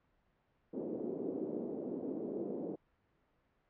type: band-pass noise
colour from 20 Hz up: pink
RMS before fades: -40 dBFS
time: 0.73-2.76 s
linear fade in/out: 10 ms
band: 250 to 450 Hz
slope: 24 dB/octave
effects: pink hiss -75 dBFS RMS until 3.69 s + low-pass 2000 Hz 12 dB/octave